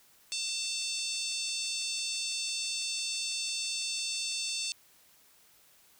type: harmonic tone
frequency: 894 Hz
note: A5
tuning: 27 cents sharp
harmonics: 3 / 4 / 5 / 6 / 7 / 8 / 9 / 10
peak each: -40 / -39 / -37 / -41 / -41 / -45 / -41 / -46 dBFS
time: 0.32-4.72 s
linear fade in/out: 0 ms
effects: white hiss -62 dBFS RMS until 5.99 s